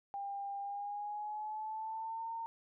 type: tone with pitch glide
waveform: sine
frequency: 799 to 912.5 Hz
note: G5 to A#5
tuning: +33 to -37 cents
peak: -38 dBFS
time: 0.14-2.46 s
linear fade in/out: 0 ms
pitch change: +230 cents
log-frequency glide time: 0.6-2.31 s
effects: none